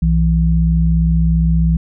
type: tone pair together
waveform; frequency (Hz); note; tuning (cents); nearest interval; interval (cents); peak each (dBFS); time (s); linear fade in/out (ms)
sine; 61.74 / 164.65; B1 / E3; 0 / -2; octave + perfect fourth; 1698; -13; 0.02-1.77; 5
effects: none